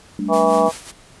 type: chord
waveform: sine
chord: G suspended second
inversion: none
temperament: equal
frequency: 196 / 220 / 293.7 Hz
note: G3 / A3 / D4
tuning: 0 / 0 / 0 cents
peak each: -25 dBFS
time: 0.19-0.69 s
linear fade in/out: 2 ms
type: harmonic tone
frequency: 162.4 Hz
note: E3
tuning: 26 cents flat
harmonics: 3 / 4 / 5 / 6 / 7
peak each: -18 / -17 / -20 / -24 / -21 dBFS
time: 0.28-0.72 s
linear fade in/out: 50 ms
type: noise with tremolo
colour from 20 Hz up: white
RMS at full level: -32 dBFS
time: 0.32-0.92 s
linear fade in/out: 20 ms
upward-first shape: sine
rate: 5.4 Hz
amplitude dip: 65%
effects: pink hiss -47 dBFS RMS until 1.2 s + resampled to 24000 Hz